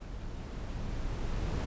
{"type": "noise with level ramp", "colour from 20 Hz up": "brown", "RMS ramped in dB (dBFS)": [-42, -31], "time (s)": [0, 1.66], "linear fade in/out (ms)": 20, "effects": ["resampled to 16000 Hz"]}